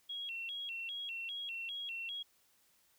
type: tone with vibrato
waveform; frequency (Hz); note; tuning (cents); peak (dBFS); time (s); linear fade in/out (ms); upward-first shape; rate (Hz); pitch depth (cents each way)
sine; 2994; F#7; +20; -39; 0.09-2.23; 10; square; 2.5; 170
effects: white hiss -71 dBFS RMS until 2.98 s